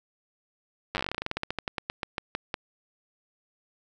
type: slowing click train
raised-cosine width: 0.3 ms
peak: -13 dBFS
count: 27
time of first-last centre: 0.95-2.542 s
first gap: 9 ms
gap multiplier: 1.13
effects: none